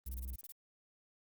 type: tone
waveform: triangle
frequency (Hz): 62.6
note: B1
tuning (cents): +24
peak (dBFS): -38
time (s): 0.06-0.36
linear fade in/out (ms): 10
type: noise bursts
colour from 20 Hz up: violet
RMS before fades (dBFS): -49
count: 9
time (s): 0.06-0.52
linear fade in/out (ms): 2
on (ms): 28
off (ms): 26
effects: Opus 24 kbps